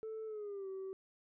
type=tone with pitch glide; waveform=sine; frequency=440 to 383 Hz; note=A4 to G4; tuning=0 to -40 cents; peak=-39 dBFS; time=0.03-0.93 s; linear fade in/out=0 ms; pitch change=-240 cents; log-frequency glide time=0.26-0.68 s; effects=tanh soft clip ceiling -39 dBFS